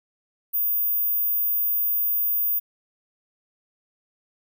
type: tone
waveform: sine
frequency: 14910 Hz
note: A#9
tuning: 1 cent flat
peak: -20 dBFS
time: 0.53-2.6 s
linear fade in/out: 20 ms
effects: none